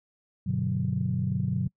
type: chord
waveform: sine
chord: G major seventh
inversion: none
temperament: equal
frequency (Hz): 98 / 123.47 / 146.83 / 185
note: G2 / B2 / D3 / F#3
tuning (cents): 0 / 0 / 0 / 0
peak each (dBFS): -32 / -29 / -31 / -29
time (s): 0.46-1.68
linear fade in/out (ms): 10
effects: noise-tail reverb RT60 0.1 s tail -26 dB re dry + tanh soft clip ceiling -15 dBFS